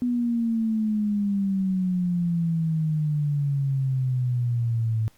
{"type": "exponential sweep", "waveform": "sine", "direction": "down", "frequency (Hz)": [246.9, 109.5], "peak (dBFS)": -21, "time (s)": [0.02, 5.08], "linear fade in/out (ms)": 0, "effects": ["pink hiss -60 dBFS RMS until 5.17 s", "Opus 48 kbps"]}